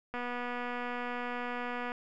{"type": "click train", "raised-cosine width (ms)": 0.5, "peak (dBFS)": -23, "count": 435, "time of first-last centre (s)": [0.14, 1.919], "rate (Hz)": 244, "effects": []}